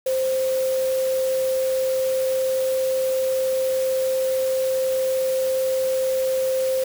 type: tone in noise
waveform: sine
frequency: 523.3 Hz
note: C5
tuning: in tune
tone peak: -19 dBFS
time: 0.06-6.84 s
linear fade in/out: 5 ms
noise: white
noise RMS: -35 dBFS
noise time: 0.06-6.84 s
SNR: +13 dB
effects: none